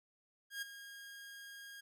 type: tone with ADSR envelope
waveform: sawtooth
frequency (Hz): 1627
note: G#6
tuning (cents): -36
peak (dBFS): -34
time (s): 0.5-1.81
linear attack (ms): 120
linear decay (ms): 13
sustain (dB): -12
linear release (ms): 11
effects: none